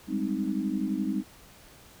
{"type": "chord", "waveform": "sine", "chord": "Ab major seventh", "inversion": "third", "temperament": "equal", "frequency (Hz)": [196, 207.7, 261.6, 311.1], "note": ["G3", "Ab3", "C4", "Eb4"], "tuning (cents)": [0, 0, 0, 0], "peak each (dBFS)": -32, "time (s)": [0.07, 1.24], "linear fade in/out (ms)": 50, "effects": ["pink hiss -53 dBFS RMS until 2 s"]}